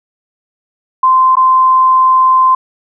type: tone with dropouts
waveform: sine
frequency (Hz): 1038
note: C6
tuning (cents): -14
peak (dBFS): -5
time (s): 1.03-2.55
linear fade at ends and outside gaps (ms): 5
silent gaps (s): 1.355-1.368
effects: none